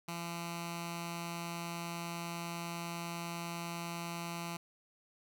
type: tone with notch filter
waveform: 10% pulse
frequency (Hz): 170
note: F3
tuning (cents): -46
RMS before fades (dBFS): -41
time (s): 0.08-4.57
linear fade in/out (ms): 5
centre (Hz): 460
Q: 0.73
effects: none